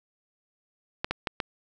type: clicks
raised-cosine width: 0.3 ms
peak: -11 dBFS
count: 4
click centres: 1.045 / 1.11 / 1.272 / 1.402 s
effects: none